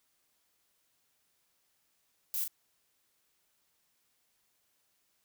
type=noise with echo; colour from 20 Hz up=violet; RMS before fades=-34 dBFS; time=2.34-2.44 s; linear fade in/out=0 ms; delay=38 ms; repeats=1; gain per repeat=-5 dB; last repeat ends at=2.478 s; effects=white hiss -75 dBFS RMS until 5.24 s